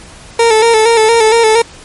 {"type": "tone with vibrato", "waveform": "30% pulse", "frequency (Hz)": 450, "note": "A4", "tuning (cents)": 39, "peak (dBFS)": -3, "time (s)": [0.39, 1.62], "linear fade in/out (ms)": 5, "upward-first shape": "square", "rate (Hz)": 4.3, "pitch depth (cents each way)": 50, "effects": ["pink hiss -35 dBFS RMS until 1.84 s", "MP3 48 kbps"]}